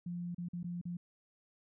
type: tone with dropouts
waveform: sine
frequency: 174.61 Hz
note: F3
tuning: in tune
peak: -37 dBFS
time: 0.06-0.97 s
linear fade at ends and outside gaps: 5 ms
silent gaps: 0.347-0.381 / 0.486-0.532 / 0.631-0.642 / 0.814-0.853 s
effects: none